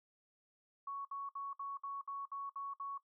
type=tone bursts; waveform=sine; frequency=1113 Hz; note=C#6; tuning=7 cents sharp; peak=-40 dBFS; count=9; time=0.87-2.978 s; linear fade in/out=5 ms; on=180 ms; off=61 ms; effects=noise-tail reverb RT60 0.1 s tail -17 dB re dry